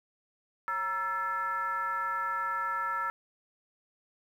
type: tone with frequency modulation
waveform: sine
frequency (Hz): 1336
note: E6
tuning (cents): +23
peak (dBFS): -29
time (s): 0.68-3.1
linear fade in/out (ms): 0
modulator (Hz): 397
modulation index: 0.91
effects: 10-bit